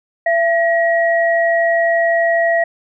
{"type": "tone pair together", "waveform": "sine", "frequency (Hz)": [673, 1903.5], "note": ["E5", "A#6"], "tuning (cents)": [36, 36], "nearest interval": "octave + tritone", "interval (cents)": 1800, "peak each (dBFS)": [-13, -17], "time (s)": [0.26, 2.64], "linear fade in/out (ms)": 5, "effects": []}